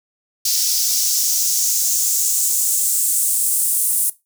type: noise with high-pass filter sweep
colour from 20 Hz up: white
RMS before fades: -18 dBFS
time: 0.45-4.1 s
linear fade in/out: 5 ms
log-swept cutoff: 5100 to 9600 Hz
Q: 2.6
effects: noise-tail reverb RT60 0.2 s tail -17 dB re dry